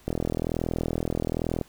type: click train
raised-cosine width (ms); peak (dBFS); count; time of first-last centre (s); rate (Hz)
2; -13; 64; 0.08-1.613; 41.1
effects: pink hiss -56 dBFS RMS until 1.68 s